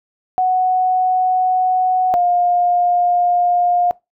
sine tone pair in turn, 740 / 708.5 Hz, F#5 / F5, 0 / +25 cents, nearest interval minor second, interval 75 cents, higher first, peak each -12 dBFS, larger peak neither, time 0.38-2.14 / 2.14-3.91 s, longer second, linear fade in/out 0 ms, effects noise-tail reverb RT60 0.2 s tail -21 dB re dry

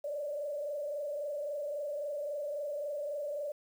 sine tone with frequency modulation, 583 Hz, D5, 13 cents flat, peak -34 dBFS, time 0.04-3.52 s, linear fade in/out 5 ms, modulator 23.7 Hz, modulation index 1, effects 10-bit

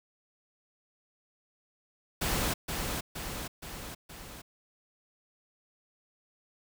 pink noise with echo, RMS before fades -30 dBFS, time 2.21-2.54 s, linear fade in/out 10 ms, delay 470 ms, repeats 4, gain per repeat -4 dB, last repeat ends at 4.42 s, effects none

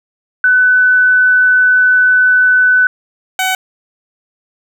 sine / 15% pulse tone pair in turn, 1501 / 752.1 Hz, F#6 / F#5, +24 / +28 cents, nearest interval octave, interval 1196 cents, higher first, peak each -6 dBFS, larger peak neither, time 0.44-2.87 / 3.39-3.55 s, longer first, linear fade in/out 2 ms, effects none

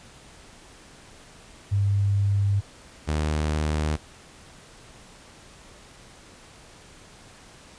sine / sawtooth tone pair in turn, 100 / 76.43 Hz, G2 / D#2, +35 / -30 cents, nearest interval perfect fourth, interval 465 cents, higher first, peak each -19 dBFS, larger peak neither, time 1.71-2.61 / 3.07-3.97 s, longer neither, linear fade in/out 20 ms, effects pink hiss -49 dBFS RMS until 7.78 s + resampled to 22050 Hz

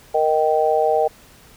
sine chord, Eb major, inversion second, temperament just, 466.7 / 622.3 / 777.8 Hz, Bb4 / Eb5 / G5, +2 / 0 / -14 cents, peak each -19 dBFS, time 0.14-1.08 s, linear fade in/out 10 ms, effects pink hiss -48 dBFS RMS until 1.56 s

